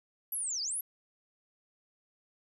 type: linear two-way sweep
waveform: sine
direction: down then up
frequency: 11880 to 4435 to 11880 Hz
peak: -32 dBFS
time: 0.32-0.81 s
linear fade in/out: 5 ms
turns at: 0.62 s
effects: none

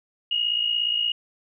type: tone pair together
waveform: sine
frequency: 2866 / 2923 Hz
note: F7 / F#7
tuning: +44 / -22 cents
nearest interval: unison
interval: 34 cents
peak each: -22 / -28 dBFS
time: 0.31-1.12 s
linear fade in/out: 5 ms
effects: none

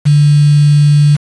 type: tone with quantisation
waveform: sine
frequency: 146.83 Hz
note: D3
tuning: in tune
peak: -4 dBFS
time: 0.05-1.17 s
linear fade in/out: 20 ms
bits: 4
effects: resampled to 22050 Hz

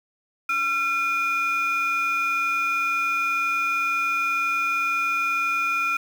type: tone pair together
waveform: sine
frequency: 1361 / 2431 Hz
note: F6 / D#7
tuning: -45 / -41 cents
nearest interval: minor seventh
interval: 1004 cents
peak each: -22 dBFS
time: 0.49-5.97 s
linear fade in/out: 5 ms
effects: tanh soft clip ceiling -17 dBFS + 7-bit

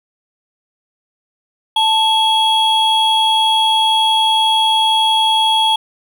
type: tone pair together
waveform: triangle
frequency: 880 / 3317 Hz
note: A5 / G#7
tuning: 0 / -3 cents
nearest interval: octave + major seventh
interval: 2297 cents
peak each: -12 dBFS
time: 1.76-5.76 s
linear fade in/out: 5 ms
effects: none

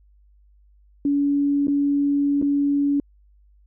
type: tone with dropouts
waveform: sine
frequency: 284.3 Hz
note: C#4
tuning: 44 cents sharp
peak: -17 dBFS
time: 1.05-3 s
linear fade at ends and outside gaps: 2 ms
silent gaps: 1.671-1.681 / 2.416-2.424 s
effects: added 50 Hz sine -52 dBFS peak until 3.66 s

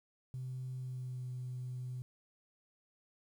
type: tone with pitch glide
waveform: sine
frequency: 128.6 to 126.03 Hz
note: C3 to B2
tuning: -30 to +36 cents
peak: -38 dBFS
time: 0.34-2.02 s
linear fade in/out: 0 ms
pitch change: -34 cents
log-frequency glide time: 0.77-1.28 s
effects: tanh soft clip ceiling -34 dBFS + 11-bit

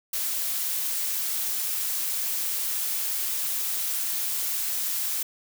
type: noise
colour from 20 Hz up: blue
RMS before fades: -28 dBFS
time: 0.13-5.23 s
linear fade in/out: 5 ms
effects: none

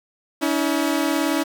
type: tone pair together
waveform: sawtooth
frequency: 283.4 / 321.9 Hz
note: C#4 / E4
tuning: +38 / -41 cents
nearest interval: major second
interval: 221 cents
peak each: -18 dBFS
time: 0.41-1.44 s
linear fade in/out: 20 ms
effects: 7-bit

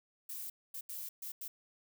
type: noise bursts at uneven times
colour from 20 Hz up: violet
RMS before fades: -43 dBFS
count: 5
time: 0.29-0.5 / 0.74-0.81 / 0.89-1.09 / 1.22-1.32 / 1.41-1.48 s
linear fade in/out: 5 ms
effects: none

